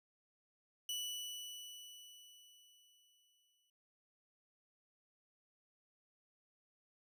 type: tone with exponential decay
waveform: sawtooth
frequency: 2960 Hz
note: F#7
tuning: in tune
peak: -35 dBFS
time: 0.89-3.7 s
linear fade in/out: 2 ms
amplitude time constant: 610 ms
effects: none